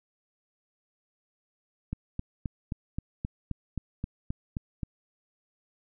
click train, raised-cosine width 5 ms, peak -19 dBFS, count 12, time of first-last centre 1.93-4.832 s, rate 3.79 Hz, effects none

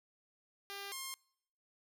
5% pulse tone pair in turn, 398.9 / 1064.9 Hz, G4 / C6, +30 / +30 cents, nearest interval octave + perfect fourth, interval 1700 cents, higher second, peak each -32 / -29 dBFS, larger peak second, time 0.7-0.92 / 0.92-1.14 s, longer neither, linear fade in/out 0 ms, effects noise-tail reverb RT60 0.7 s tail -26 dB re dry

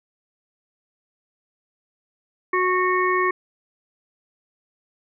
harmonic tone, 367.2 Hz, F#4, 13 cents flat, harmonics 1 / 3 / 5 / 6, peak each -22 / -21 / -25 / -28 dBFS, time 2.53-3.31 s, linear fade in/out 5 ms, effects none

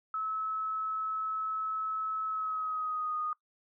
sine tone with pitch glide, 1296 to 1235.3 Hz, E6 to D#6, -30 to -13 cents, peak -31 dBFS, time 0.14-3.33 s, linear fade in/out 2 ms, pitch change -83 cents, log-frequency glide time 2.26-3.2 s, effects noise-tail reverb RT60 0.1 s tail -20 dB re dry

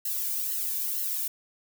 violet noise with flanger, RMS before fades -30 dBFS, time 0.05-1.28 s, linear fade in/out 5 ms, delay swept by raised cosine 0.84 to 1.56 ms, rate 2.1 Hz, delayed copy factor -0.9, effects none

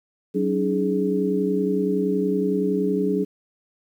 sine tone cluster, 188.1 / 282.8 / 313.5 / 418.1 Hz, F#3 / C#4 / D#4 / G#4, +29 / +35 / +13 / +12 cents, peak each -24 / -25 / -30 / -23 dBFS, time 0.34-3.25 s, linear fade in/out 20 ms, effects 9-bit

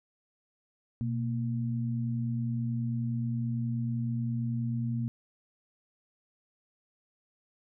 sine tone pair together, 122.1 / 231.5 Hz, B2 / A#3, -19 / -12 cents, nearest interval major seventh, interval 1107 cents, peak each -30 / -33 dBFS, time 1.01-5.08 s, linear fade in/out 0 ms, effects none

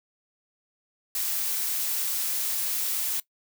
blue noise, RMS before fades -28 dBFS, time 1.15-3.2 s, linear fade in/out 2 ms, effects noise-tail reverb RT60 0.1 s tail -20 dB re dry

